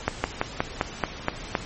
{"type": "slowing click train", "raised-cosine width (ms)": 0.5, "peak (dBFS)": -6, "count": 8, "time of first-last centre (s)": [0.08, 1.552], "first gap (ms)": 160, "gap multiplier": 1.09, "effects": ["pink hiss -38 dBFS RMS until 1.65 s", "MP3 32 kbps"]}